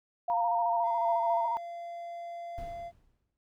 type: tone with pitch glide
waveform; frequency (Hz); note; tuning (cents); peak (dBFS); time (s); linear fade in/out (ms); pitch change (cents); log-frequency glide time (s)
sine; 698.5 to 682.2; F5 to F5; 0 to -41; -28; 0.28-1.46; 5; -41; 0.57-1.1
type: tone with vibrato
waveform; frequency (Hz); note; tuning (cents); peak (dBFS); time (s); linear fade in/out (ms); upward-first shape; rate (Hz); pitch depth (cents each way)
sine; 931; A#5; -2; -28; 0.3-1.57; 0; square; 14; 37
type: tone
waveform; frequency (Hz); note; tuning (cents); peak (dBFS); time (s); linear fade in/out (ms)
triangle; 687; F5; -29; -36; 0.82-2.92; 50
type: noise with exponential decay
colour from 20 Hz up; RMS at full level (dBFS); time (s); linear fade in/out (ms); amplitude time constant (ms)
brown; -42; 2.58-3.37; 0; 170
effects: none